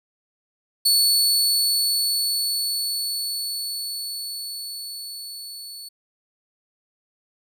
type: tone with level ramp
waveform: sawtooth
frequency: 4435 Hz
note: C#8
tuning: in tune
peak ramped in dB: -12 to -33 dBFS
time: 0.85-5.89 s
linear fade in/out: 10 ms
effects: none